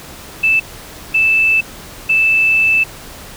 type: tone bursts at uneven times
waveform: sine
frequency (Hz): 2637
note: E7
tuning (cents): 0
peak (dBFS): -9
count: 3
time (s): 0.43-0.6 / 1.14-1.61 / 2.09-2.84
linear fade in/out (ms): 10
effects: pink hiss -34 dBFS RMS until 3.36 s